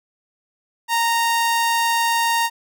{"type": "tone", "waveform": "sawtooth", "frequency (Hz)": 927, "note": "A#5", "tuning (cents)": -10, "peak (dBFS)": -13, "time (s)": [0.88, 2.5], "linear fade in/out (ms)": 50, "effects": []}